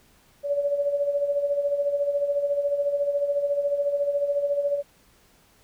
sine tone with tremolo, 571 Hz, D5, 49 cents flat, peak -19 dBFS, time 0.43-4.83 s, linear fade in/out 50 ms, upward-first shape sine, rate 14 Hz, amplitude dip 60%, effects pink hiss -59 dBFS RMS until 5.63 s

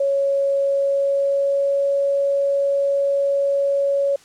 sine tone with pitch glide, 554.4 to 558.6 Hz, C#5 to C#5, 0 to +13 cents, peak -16 dBFS, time 0-4.16 s, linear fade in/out 5 ms, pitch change +13 cents, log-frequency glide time 0.59-1.89 s, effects white hiss -50 dBFS RMS until 4.24 s + low-pass 8000 Hz 12 dB/octave

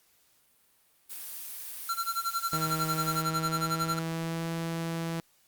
blue noise, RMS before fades -40 dBFS, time 1.09-3.23 s, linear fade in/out 20 ms
square tone with tremolo, 1363 Hz, F6, 43 cents flat, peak -27 dBFS, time 1.89-3.99 s, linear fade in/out 2 ms, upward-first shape sine, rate 11 Hz, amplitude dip 95%
sawtooth tone with pitch glide, 158.9 to 165.55 Hz, D#3 to E3, +37 to +8 cents, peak -27 dBFS, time 2.53-5.2 s, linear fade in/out 0 ms, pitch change +71 cents, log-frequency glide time 3.03-4.49 s
effects white hiss -66 dBFS RMS until 5.47 s + Opus 48 kbps

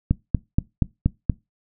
click train, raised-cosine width 5 ms, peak -5 dBFS, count 6, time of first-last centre 0.11-1.298 s, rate 4.21 Hz, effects noise-tail reverb RT60 0.2 s tail -21 dB re dry

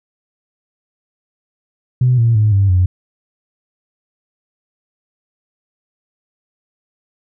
sine tone with pitch steps, 125.7 / 115.94 / 106.93 / 98.62 / 90.96 Hz, B2 / A#2 / A2 / G2 / F#2, +31 / -9 / -49 / +11 / -29 cents, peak -8 dBFS, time 2.01-2.86 s, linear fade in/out 5 ms, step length 170 ms, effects tanh soft clip ceiling -4 dBFS

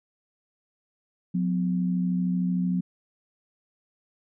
sine tone pair together, 180.2 / 253.4 Hz, F#3 / B3, -45 / +45 cents, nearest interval tritone, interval 590 cents, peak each -23 / -31 dBFS, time 1.34-2.81 s, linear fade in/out 10 ms, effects none

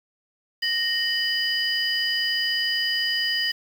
sine tone cluster, 1858 / 2988 / 4907 Hz, A#6 / F#7 / D#8, -6 / +16 / -25 cents, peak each -26 dBFS, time 0.62-3.52 s, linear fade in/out 10 ms, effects 7-bit

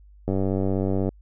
click train, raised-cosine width 2 ms, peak -12 dBFS, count 79, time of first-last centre 0.28-1.09 s, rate 96.3 Hz, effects added 50 Hz sine -47 dBFS peak until 1.21 s

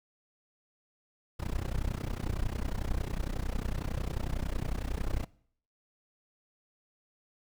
brown noise with amplitude modulation, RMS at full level -29 dBFS, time 1.39-5.25 s, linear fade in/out 10 ms, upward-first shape sine, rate 31 Hz, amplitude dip 95%, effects noise-tail reverb RT60 0.6 s tail -22 dB re dry

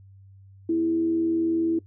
sine tone with frequency modulation, 329.6 Hz, E4, in tune, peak -20 dBFS, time 0.69-1.79 s, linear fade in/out 5 ms, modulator 81 Hz, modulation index 0.25, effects noise-tail reverb RT60 0.1 s tail -19 dB re dry + added 97 Hz sine -47 dBFS peak until 1.86 s

